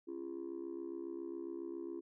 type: tone with amplitude modulation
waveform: sine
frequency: 340 Hz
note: F4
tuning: 46 cents flat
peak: -35 dBFS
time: 0.07-2.01 s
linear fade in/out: 20 ms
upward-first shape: sine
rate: 67.3 Hz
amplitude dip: 100%
effects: tanh soft clip ceiling -36 dBFS